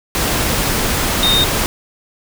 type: tone in noise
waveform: sine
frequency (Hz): 3686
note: A#7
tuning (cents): -20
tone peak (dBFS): -12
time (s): 1.23-1.44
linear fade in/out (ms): 0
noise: pink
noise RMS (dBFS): -17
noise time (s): 0.15-1.66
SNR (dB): +2
effects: none